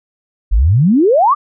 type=exponential sweep; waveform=sine; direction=up; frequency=43.65 to 1247 Hz; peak=-7 dBFS; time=0.51-1.35 s; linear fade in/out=20 ms; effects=none